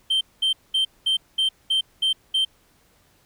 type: tone bursts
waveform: sine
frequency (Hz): 3130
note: G7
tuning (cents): -3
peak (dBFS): -15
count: 8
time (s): 0.1-2.45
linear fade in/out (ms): 10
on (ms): 110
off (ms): 210
effects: tanh soft clip ceiling -17 dBFS + pink hiss -60 dBFS RMS until 3.25 s